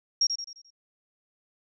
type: tone with echo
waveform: sine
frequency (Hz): 5588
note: F8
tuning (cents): 0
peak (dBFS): -19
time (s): 0.21-0.27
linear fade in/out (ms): 5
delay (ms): 87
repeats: 5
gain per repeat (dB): -7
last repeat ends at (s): 0.705
effects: none